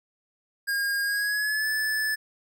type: tone with pitch glide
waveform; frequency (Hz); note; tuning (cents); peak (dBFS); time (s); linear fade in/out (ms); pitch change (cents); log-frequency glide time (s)
square; 1622 to 1738.4; G#6 to A6; -41 to -21; -25; 0.67-2.16; 20; +120; 1.03-1.67
effects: none